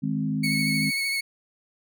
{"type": "chord", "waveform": "sine", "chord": "Ab major", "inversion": "second", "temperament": "equal", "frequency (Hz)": [155.56, 207.7, 261.6], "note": ["Eb3", "Ab3", "C4"], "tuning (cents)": [0, 0, 0], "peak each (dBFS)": -28, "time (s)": [0.02, 0.91], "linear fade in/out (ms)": 20}
{"type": "tone with vibrato", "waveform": "30% pulse", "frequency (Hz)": 2207, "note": "C#7", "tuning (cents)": -8, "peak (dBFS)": -22, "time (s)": [0.43, 1.21], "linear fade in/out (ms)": 10, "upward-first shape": "sine", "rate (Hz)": 13, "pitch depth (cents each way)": 21}
{"effects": []}